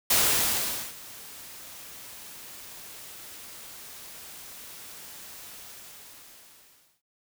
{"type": "noise with ADSR envelope", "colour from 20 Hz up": "white", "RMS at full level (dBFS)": -21, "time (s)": [0.1, 7.02], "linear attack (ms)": 7, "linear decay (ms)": 820, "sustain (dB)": -23, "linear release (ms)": 1500, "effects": []}